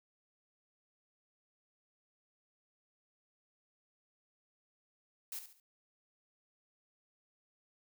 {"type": "noise with echo", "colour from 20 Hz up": "blue", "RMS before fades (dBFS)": -42, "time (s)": [5.32, 5.39], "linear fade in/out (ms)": 2, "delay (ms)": 70, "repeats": 3, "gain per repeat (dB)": -9, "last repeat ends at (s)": 5.6, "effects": []}